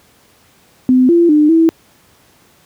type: tone with pitch steps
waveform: sine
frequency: 255.2 / 341.4 / 300.7 / 326.8 Hz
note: C4 / F4 / D4 / E4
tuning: -43 / -39 / +41 / -15 cents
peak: -6 dBFS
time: 0.89-1.69 s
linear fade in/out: 0 ms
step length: 200 ms
effects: pink hiss -50 dBFS RMS until 2.65 s + high-pass 80 Hz 12 dB/octave